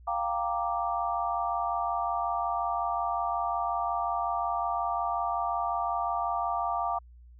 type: chord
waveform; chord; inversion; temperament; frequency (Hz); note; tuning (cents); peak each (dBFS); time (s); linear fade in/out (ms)
sine; G minor seventh; third; equal; 698.5 / 784 / 932.3 / 1174.7; F5 / G5 / Bb5 / D6; 0 / 0 / 0 / 0; -31 / -34 / -34 / -32; 0.07-6.99; 10
effects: added 60 Hz sine -49 dBFS peak until 7.39 s